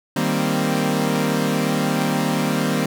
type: chord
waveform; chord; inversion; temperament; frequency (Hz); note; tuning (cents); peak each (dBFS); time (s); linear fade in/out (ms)
sawtooth; C minor seventh; first; equal; 155.56 / 196 / 233.1 / 261.6; Eb3 / G3 / Bb3 / C4; 0 / 0 / 0 / 0; -20; 0.16-2.86; 5
effects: none

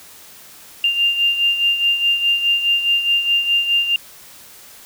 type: beating tone pair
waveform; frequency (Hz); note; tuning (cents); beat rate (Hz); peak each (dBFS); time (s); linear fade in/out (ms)
sine; 2794 / 2798.8; F7 / F7; 0 / +3; 4.8; -15 / -22; 0.84-3.96; 2
effects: white hiss -42 dBFS RMS until 4.85 s

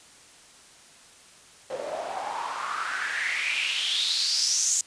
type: noise with band-pass filter sweep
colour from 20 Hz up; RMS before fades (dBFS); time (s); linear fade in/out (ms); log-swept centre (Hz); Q
white; -28; 1.7-4.81; 2; 510 to 7200; 5.8
effects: white hiss -52 dBFS RMS until 4.86 s + resampled to 22050 Hz

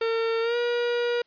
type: tone with pitch glide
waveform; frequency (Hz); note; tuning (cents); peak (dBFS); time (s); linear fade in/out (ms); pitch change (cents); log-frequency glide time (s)
45% pulse; 454.8 to 479.1; A#4 to A#4; -43 to +47; -23; 0.01-1.22; 5; +90; 0.41-0.56
effects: white hiss -67 dBFS RMS until 1.26 s + resampled to 11025 Hz

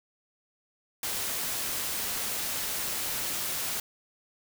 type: noise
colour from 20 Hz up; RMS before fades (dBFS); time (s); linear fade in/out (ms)
white; -32; 1.03-3.8; 2
effects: none

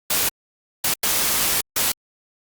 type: noise bursts at uneven times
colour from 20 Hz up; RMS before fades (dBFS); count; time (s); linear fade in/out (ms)
white; -20; 4; 0.1-0.29 / 0.84-0.94 / 1.03-1.61 / 1.76-1.92; 5
effects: Opus 48 kbps

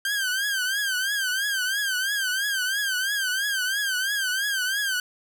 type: tone with vibrato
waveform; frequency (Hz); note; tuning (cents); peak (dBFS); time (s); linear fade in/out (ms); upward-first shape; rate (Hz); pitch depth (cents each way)
sawtooth; 1572; G6; +4; -20; 0.05-5; 2; triangle; 3; 130
effects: none

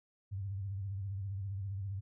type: tone with vibrato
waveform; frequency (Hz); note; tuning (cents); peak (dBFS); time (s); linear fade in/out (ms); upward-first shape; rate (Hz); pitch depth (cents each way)
sine; 98; G2; 0; -36; 0.31-2.01; 20; sine; 15; 82
effects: none

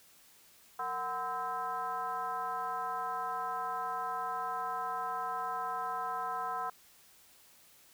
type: tone with frequency modulation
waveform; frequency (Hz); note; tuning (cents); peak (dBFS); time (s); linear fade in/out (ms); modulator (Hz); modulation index
sine; 1022; C6; -41; -33; 0.79-6.7; 5; 280; 1.3
effects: white hiss -61 dBFS RMS until 7.93 s

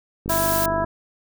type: click train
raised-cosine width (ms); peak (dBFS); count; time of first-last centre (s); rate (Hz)
3; -17; 30; 0.26-0.842; 49.8
type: harmonic tone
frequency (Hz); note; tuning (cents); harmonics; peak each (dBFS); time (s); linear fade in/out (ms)
329.6; E4; 0; 1 / 2 / 3 / 4 / 5; -32 / -23 / -25 / -31 / -32; 0.29-0.85; 10
type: noise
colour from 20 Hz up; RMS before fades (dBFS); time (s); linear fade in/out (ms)
blue; -25; 0.29-0.66; 5
effects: none

